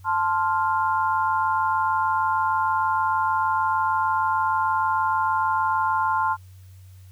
sine chord, F major, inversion first, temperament equal, 880 / 1046.5 / 1396.9 Hz, A5 / C6 / F6, 0 / 0 / 0 cents, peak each -23 / -23 / -27 dBFS, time 0.04-6.37 s, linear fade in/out 50 ms, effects added 93 Hz sine -43 dBFS peak until 7.11 s + white hiss -60 dBFS RMS until 7.11 s

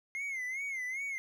triangle tone with vibrato, 2115 Hz, C7, 18 cents sharp, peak -33 dBFS, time 0.15-1.18 s, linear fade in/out 0 ms, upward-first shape sine, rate 2.5 Hz, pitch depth 110 cents each way, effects none

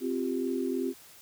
sine chord, C suspended fourth, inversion none, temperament equal, 261.6 / 349.2 / 392 Hz, C4 / F4 / G4, 0 / 0 / 0 cents, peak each -31 / -33 / -33 dBFS, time 0-0.94 s, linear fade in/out 50 ms, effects white hiss -53 dBFS RMS until 1.21 s

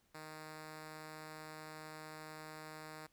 5% pulse tone, 155.56 Hz, D#3, in tune, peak -37 dBFS, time 0.14-3.07 s, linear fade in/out 10 ms, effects pink hiss -75 dBFS RMS until 3.12 s

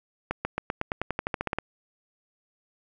accelerating click train, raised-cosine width 0.5 ms, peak -12 dBFS, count 15, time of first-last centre 0.31-1.586 s, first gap 140 ms, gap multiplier 0.93, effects none

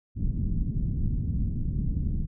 pink low-pass noise, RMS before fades -27 dBFS, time 0.15-2.27 s, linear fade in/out 50 ms, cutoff 210 Hz, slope 24 dB/octave, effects none

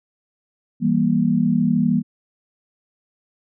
sine chord, E diminished, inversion none, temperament just, 164.81 / 197.78 / 237.3 Hz, E3 / G3 / Bb3, 0 / +16 / +31 cents, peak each -21 / -20 / -18 dBFS, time 0.8-2.03 s, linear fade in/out 50 ms, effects none

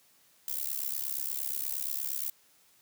violet noise with amplitude modulation, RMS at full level -30 dBFS, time 0.48-2.3 s, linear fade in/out 2 ms, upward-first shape sine, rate 68.5 Hz, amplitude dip 100%, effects white hiss -64 dBFS RMS until 2.81 s + high-pass 80 Hz 12 dB/octave

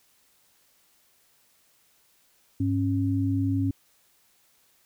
sine tone pair together, 101.5 / 273.8 Hz, G#2 / C#4, -39 / -21 cents, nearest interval octave + perfect fourth, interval 1718 cents, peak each -25 dBFS, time 2.6-3.71 s, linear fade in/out 5 ms, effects white hiss -64 dBFS RMS until 4.85 s

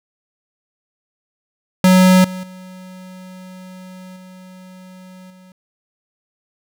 square tone with level steps, 185 Hz, F#3, in tune, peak -8 / -26 / -35 / -38 / -43 dBFS, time 1.84-5.52 s, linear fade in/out 2 ms, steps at 2.24 / 2.43 / 4.16 / 5.3 s, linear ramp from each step 5 ms, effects none

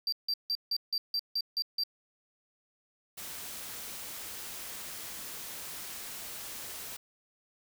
triangle tone bursts, 4700 Hz, D8, 1 cent sharp, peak -27 dBFS, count 9, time 0.07-1.836 s, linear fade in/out 2 ms, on 54 ms, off 160 ms
white noise, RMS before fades -42 dBFS, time 3.17-6.97 s, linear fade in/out 10 ms
effects none

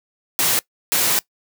white noise bursts at uneven times, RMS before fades -18 dBFS, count 2, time 0.39-0.59 / 0.92-1.19 s, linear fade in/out 0 ms, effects noise-tail reverb RT60 0.1 s tail -21 dB re dry + high-pass 100 Hz 12 dB/octave

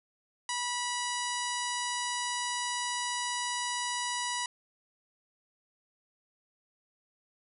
harmonic tone with a mistuned harmonic, 975 Hz, B5, 23 cents flat, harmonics 1 / 2 / 3 / 4 / 5 / 6 / 7 / 8 / 9 / 10, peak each -35 / -38 / -40 / -41 / -42 / -43 / -43 / -44 / -45 / -45 dBFS, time 0.49-4.46 s, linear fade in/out 2 ms, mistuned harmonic 8, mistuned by +31 cents, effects none

